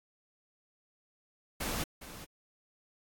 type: noise with echo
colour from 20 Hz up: pink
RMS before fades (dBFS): -35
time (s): 1.6-1.84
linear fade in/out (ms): 10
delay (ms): 410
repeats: 1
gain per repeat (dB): -12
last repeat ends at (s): 2.25
effects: AAC 64 kbps